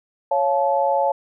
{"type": "chord", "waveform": "sine", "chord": "Db augmented", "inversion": "none", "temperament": "just", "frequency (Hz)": [554.4, 693, 866.2], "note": ["Db5", "F5", "A5"], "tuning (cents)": [0, -14, -27], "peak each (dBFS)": [-20, -23, -20], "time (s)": [0.31, 1.12], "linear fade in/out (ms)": 5, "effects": []}